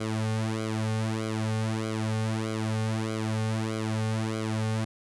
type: tone with flanger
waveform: sawtooth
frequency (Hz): 110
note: A2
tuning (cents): 0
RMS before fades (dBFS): -29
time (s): 0-4.85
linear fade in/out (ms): 10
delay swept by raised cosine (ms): 1.1 to 3.1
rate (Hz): 1.6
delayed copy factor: -0.9
effects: resampled to 24000 Hz